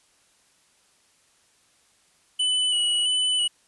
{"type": "tone with vibrato", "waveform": "square", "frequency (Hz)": 2964, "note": "F#7", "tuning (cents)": 2, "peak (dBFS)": -21, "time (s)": [2.39, 3.48], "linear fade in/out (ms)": 10, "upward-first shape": "square", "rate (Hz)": 1.5, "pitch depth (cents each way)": 19, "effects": ["white hiss -62 dBFS RMS until 3.67 s", "resampled to 24000 Hz"]}